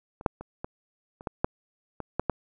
clicks, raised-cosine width 1 ms, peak -28 / -7 / -25 / -19 / -29 / -16 / -8 / -20 / -11 / -10 dBFS, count 10, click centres 0.211 / 0.262 / 0.41 / 0.645 / 1.209 / 1.272 / 1.445 / 2.003 / 2.196 / 2.297 s, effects none

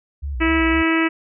sine tone with vibrato, 65.41 Hz, C2, in tune, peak -23 dBFS, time 0.22-0.83 s, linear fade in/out 20 ms, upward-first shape square, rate 3.9 Hz, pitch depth 140 cents each way
harmonic tone, 325.5 Hz, E4, 22 cents flat, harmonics 1 / 2 / 3 / 4 / 5 / 6 / 7 / 8 / 9, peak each -17 / -31 / -29 / -26 / -28 / -24 / -26 / -27 / -34 dBFS, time 0.4-1.09 s, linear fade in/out 20 ms
effects none

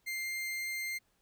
40% pulse tone, 2101 Hz, C7, 7 cents sharp, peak -34 dBFS, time 0.06-0.99 s, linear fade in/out 20 ms, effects pink hiss -74 dBFS RMS until 1.21 s

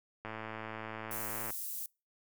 click train, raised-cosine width 0.5 ms, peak -26 dBFS, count 139, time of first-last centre 0.25-1.505 s, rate 110 Hz
white high-pass noise, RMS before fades -40 dBFS, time 1.11-1.86 s, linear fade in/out 2 ms, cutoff 10000 Hz, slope 12 dB/octave
effects noise-tail reverb RT60 0.3 s tail -26 dB re dry

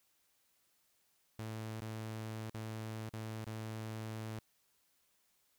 sawtooth tone with dropouts, 110 Hz, A2, in tune, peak -37 dBFS, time 1.39-4.39 s, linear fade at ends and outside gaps 0 ms, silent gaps 1.803-1.82 / 2.496-2.544 / 3.092-3.136 / 3.443-3.468 s, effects white hiss -75 dBFS RMS until 5.58 s

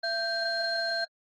sine tone cluster, 673 / 1568 / 4203 Hz, E5 / G6 / C8, +36 / 0 / +7 cents, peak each -31 dBFS, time 0.03-1.05 s, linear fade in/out 10 ms, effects tanh soft clip ceiling -20 dBFS + AAC 32 kbps

